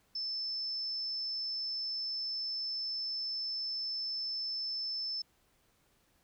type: tone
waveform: sine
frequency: 5274 Hz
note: E8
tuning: in tune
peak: -34 dBFS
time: 0.15-5.22 s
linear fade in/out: 5 ms
effects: pink hiss -71 dBFS RMS until 6.23 s